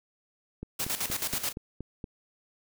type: click train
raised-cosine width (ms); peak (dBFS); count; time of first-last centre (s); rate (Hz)
3; -24; 7; 0.63-2.042; 4.25
type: noise with tremolo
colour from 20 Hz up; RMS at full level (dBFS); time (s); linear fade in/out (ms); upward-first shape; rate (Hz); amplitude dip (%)
white; -30; 0.79-1.53; 10; square; 9.3; 70
effects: none